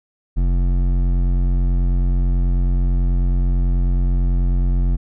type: tone with hard clipping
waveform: triangle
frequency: 44.61 Hz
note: F1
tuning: 38 cents sharp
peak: -16 dBFS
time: 0.36-4.97 s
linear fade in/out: 20 ms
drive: 15 dB
effects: none